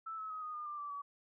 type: tone with pitch steps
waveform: sine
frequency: 1318.5 / 1291.4 / 1264.8 / 1238.8 / 1213.3 / 1188.3 / 1163.8 / 1139.9 Hz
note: E6 / E6 / D#6 / D#6 / D#6 / D6 / D6 / C#6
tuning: 0 / -36 / +28 / -8 / -44 / +20 / -16 / +48 cents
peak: -40 dBFS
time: 0.06-1.02 s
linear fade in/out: 10 ms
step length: 120 ms
effects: none